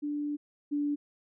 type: tone pair in turn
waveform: sine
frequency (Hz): 293.4 / 290.9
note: D4 / D4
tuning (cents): -2 / -16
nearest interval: unison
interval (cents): 14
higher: first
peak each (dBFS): -30 / -27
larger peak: second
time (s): 0.02-0.37 / 0.71-0.96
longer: first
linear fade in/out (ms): 20
effects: none